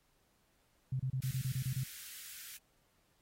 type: tone bursts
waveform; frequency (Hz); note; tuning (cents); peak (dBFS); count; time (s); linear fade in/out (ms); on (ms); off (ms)
sine; 130.4; C3; -5; -32; 9; 0.92-1.836; 5; 76; 29
type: high-pass noise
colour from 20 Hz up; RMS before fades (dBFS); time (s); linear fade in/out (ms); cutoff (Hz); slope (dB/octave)
white; -49; 1.22-2.57; 2; 1400; 48
effects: pink hiss -74 dBFS RMS until 3.21 s + AAC 48 kbps